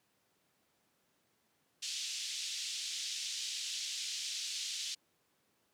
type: band-pass noise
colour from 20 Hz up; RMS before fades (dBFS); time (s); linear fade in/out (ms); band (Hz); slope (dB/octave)
pink; -40; 1.82-4.95; 10; 3100 to 7100; 24
effects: pink hiss -75 dBFS RMS until 5.73 s + high-pass 150 Hz 12 dB/octave